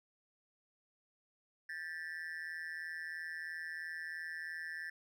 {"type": "tone with amplitude modulation", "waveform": "triangle", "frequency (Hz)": 1760, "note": "A6", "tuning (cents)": 0, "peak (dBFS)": -35, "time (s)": [1.69, 4.9], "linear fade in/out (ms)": 5, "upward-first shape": "sine", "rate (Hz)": 163, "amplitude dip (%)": 100, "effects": []}